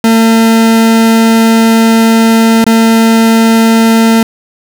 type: tone with dropouts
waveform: 40% pulse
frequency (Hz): 225.8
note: A3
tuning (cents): +45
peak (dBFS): -3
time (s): 0.04-4.23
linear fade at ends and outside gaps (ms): 2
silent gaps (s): 2.642-2.665
effects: none